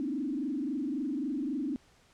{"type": "tone with frequency modulation", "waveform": "sine", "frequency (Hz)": 280, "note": "C#4", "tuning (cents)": 18, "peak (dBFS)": -30, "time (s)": [0, 1.76], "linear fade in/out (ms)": 0, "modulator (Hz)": 23.7, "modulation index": 1.6, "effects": ["pink hiss -63 dBFS RMS until 2.13 s", "low-pass 8000 Hz 12 dB/octave"]}